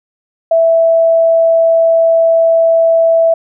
sine tone, 659.3 Hz, E5, in tune, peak -6 dBFS, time 0.51-3.34 s, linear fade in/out 5 ms, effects none

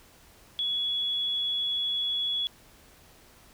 sine tone, 3377 Hz, G#7, 28 cents sharp, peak -26 dBFS, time 0.59-2.47 s, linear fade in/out 0 ms, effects pink hiss -56 dBFS RMS until 3.53 s

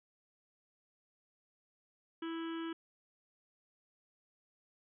harmonic tone, 329.1 Hz, E4, 3 cents flat, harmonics 1 / 3 / 4 / 5 / 6 / 7 / 8 / 9 / 10, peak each -38 / -51 / -50 / -52 / -62 / -59 / -65 / -54 / -58 dBFS, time 2.22-2.73 s, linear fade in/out 5 ms, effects none

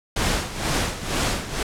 pink noise with tremolo, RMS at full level -21 dBFS, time 0.16-1.63 s, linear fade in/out 5 ms, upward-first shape sine, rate 2.1 Hz, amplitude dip 75%, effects low-pass 9000 Hz 12 dB/octave

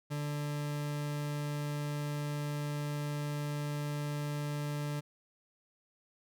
40% pulse tone, 146.83 Hz, D3, in tune, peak -33 dBFS, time 0.1-5.01 s, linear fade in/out 20 ms, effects none

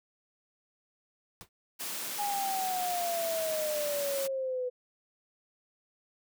pink noise with exponential decay, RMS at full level -42 dBFS, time 1.41-1.49 s, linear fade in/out 0 ms, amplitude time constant 17 ms
white high-pass noise, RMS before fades -37 dBFS, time 1.79-4.28 s, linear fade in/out 20 ms, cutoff 150 Hz, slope 96 dB/octave
sine exponential sweep, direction down, 828 to 495.5 Hz, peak -30 dBFS, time 2.18-4.7 s, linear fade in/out 20 ms
effects none

